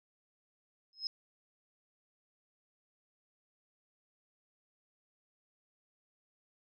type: tone with exponential growth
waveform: sine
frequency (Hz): 5140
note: E8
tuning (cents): -45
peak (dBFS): -29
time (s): 0.93-1.07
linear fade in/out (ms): 1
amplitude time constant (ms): 30
effects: none